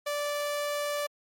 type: tone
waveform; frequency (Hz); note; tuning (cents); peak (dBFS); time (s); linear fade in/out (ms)
sawtooth; 584; D5; -10; -25; 0.06-1.07; 10
effects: MP3 64 kbps